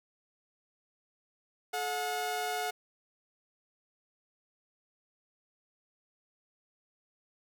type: tone pair together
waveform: sawtooth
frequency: 430 / 723.2 Hz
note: A4 / F#5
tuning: -40 / -40 cents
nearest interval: major sixth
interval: 900 cents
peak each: -34 / -29 dBFS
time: 1.73-2.71 s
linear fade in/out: 10 ms
effects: none